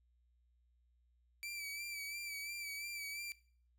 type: tone with vibrato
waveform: sawtooth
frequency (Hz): 2318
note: D7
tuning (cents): -23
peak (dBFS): -39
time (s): 1.43-3.32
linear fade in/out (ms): 0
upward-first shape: sine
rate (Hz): 2.9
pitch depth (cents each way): 42
effects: noise-tail reverb RT60 0.5 s tail -20 dB re dry + added 60 Hz sine -70 dBFS peak until 3.78 s